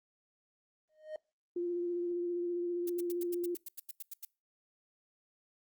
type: tone with exponential growth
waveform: triangle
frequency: 619 Hz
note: D#5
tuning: 9 cents flat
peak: -33 dBFS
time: 0.89-1.16 s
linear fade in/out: 2 ms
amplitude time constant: 57 ms
type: tone with vibrato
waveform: sine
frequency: 349.2 Hz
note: F4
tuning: in tune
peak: -32 dBFS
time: 1.56-3.55 s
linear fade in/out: 5 ms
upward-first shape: sine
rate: 15 Hz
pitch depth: 19 cents each way
type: noise bursts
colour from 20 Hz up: violet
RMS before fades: -42 dBFS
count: 13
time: 2.87-4.251 s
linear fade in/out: 5 ms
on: 25 ms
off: 88 ms
effects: noise-tail reverb RT60 0.3 s tail -25 dB re dry + Opus 32 kbps